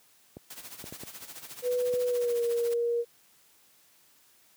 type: clicks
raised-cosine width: 2 ms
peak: -28 dBFS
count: 5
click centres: 0.369 / 0.841 / 0.925 / 1.035 / 1.938 s
type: noise with tremolo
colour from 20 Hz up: white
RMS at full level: -42 dBFS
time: 0.5-2.74 s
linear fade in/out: 5 ms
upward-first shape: sine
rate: 14 Hz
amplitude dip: 70%
type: tone with pitch glide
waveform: sine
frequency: 493.9 to 471.9 Hz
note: B4 to A#4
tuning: 0 to +21 cents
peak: -25 dBFS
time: 1.62-3.05 s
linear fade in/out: 50 ms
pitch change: -79 cents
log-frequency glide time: 2.04-2.42 s
effects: white hiss -62 dBFS RMS until 4.56 s + high-pass 80 Hz 12 dB/octave